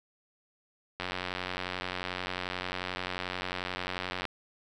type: click train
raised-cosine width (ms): 0.3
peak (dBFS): -17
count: 298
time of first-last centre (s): 1-4.253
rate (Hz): 91.3
effects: none